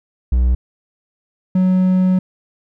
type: tone pair in turn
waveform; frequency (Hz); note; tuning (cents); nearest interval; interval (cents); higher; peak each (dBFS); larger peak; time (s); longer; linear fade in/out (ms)
triangle; 61.74 / 185.12; B1 / F#3; 0 / +1; octave + perfect fifth; 1901; second; -9; neither; 0.32-0.55 / 1.55-2.19; second; 5
effects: none